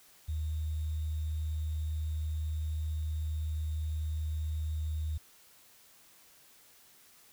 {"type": "tone with sample-and-hold", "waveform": "sine", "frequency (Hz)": 77.78, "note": "D#2", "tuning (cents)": 0, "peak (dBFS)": -31, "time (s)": [0.28, 5.18], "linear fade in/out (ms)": 10, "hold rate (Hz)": 3675, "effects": ["white hiss -60 dBFS RMS until 7.32 s"]}